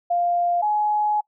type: tone pair in turn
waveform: sine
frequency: 698.5 / 841.8 Hz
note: F5 / G#5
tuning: 0 / +23 cents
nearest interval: minor third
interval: 323 cents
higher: second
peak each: -18 dBFS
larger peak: neither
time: 0.1-0.62 / 0.62-1.21 s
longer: second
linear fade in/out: 10 ms
effects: noise-tail reverb RT60 0.1 s tail -23 dB re dry